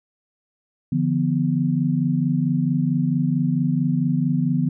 sine chord, B diminished, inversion first, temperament equal with one note detuned, 146.83 / 171.32 / 246.9 Hz, D3 / F3 / B3, 0 / -33 / 0 cents, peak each -22 dBFS, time 0.92-4.69 s, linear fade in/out 5 ms, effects none

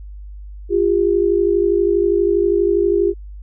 sine tone pair together, 348.7 / 401.1 Hz, F4 / G4, -3 / +40 cents, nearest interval major second, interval 243 cents, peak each -16 / -15 dBFS, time 0.69-3.14 s, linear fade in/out 50 ms, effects added 50 Hz sine -31 dBFS peak until 3.42 s

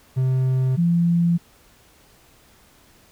triangle / sine tone pair in turn, 130 / 170.93 Hz, C3 / F3, -11 / -37 cents, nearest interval perfect fourth, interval 474 cents, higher second, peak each -15 dBFS, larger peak neither, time 0.16-0.77 / 0.77-1.38 s, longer neither, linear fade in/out 20 ms, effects pink hiss -54 dBFS RMS until 3.11 s

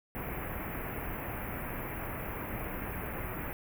pink band-stop noise, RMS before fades -38 dBFS, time 0.15-3.53 s, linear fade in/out 0 ms, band 2500 to 12000 Hz, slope 48 dB/octave, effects none

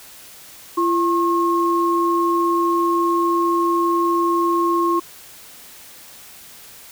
sine tone pair together, 340.6 / 1078.8 Hz, F4 / C#6, -43 / -47 cents, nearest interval octave + minor sixth, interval 1996 cents, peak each -18 dBFS, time 0.77-5 s, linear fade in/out 10 ms, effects white hiss -42 dBFS RMS until 6.91 s

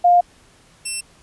sine / 5% pulse tone pair in turn, 705 / 2700 Hz, F5 / E7, +16 / +41 cents, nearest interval octave + major seventh, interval 2325 cents, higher second, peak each -9 / -13 dBFS, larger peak first, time 0.04-0.21 / 0.85-1.01 s, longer first, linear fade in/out 10 ms, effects pink hiss -52 dBFS RMS until 1.22 s + resampled to 24000 Hz

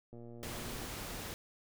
click train, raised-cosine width 2 ms, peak -38 dBFS, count 85, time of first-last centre 0.13-0.842 s, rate 118 Hz
pink noise, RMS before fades -43 dBFS, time 0.43-1.34 s, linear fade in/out 0 ms
effects none

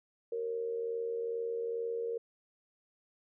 sine tone with amplitude modulation, 463.8 Hz, A#4, 9 cents flat, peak -30 dBFS, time 0.32-2.18 s, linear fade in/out 5 ms, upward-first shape sine, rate 82.3 Hz, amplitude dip 60%, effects none

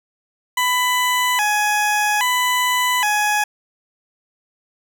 20% pulse tone with vibrato, 914 Hz, A#5, 34 cents flat, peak -11 dBFS, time 0.57-3.44 s, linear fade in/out 5 ms, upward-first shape square, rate 0.61 Hz, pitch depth 150 cents each way, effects none

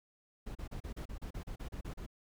brown noise bursts, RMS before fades -42 dBFS, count 13, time 0.46-2.064 s, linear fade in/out 10 ms, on 92 ms, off 34 ms, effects none

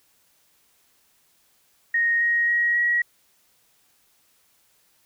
sine tone with pitch steps, 1864.7 / 1879.8 / 1895.1 / 1910.5 Hz, A#6 / A#6 / A#6 / A#6, 0 / +14 / +28 / +42 cents, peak -18 dBFS, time 1.94-3.02 s, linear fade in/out 5 ms, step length 270 ms, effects white hiss -63 dBFS RMS until 5.05 s

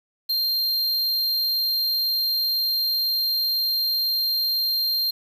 square tone, 4186 Hz, C8, in tune, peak -21 dBFS, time 0.29-5.11 s, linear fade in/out 10 ms, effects 8-bit

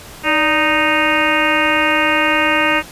harmonic tone with a mistuned harmonic, 310 Hz, D#4, 6 cents flat, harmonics 1 / 2 / 3 / 4 / 5 / 6 / 7 / 8 / 9, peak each -21 / -21 / -21 / -21 / -21 / -21 / -21 / -21 / -21 dBFS, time 0.23-2.83 s, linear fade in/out 50 ms, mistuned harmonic 2, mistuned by -88 cents, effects pink hiss -36 dBFS RMS until 2.91 s + resampled to 32000 Hz

